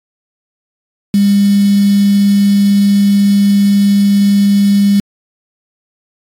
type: tone with quantisation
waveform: sine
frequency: 201 Hz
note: G3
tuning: 44 cents sharp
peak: -6 dBFS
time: 1.14-5 s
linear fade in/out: 2 ms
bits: 4
effects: AAC 48 kbps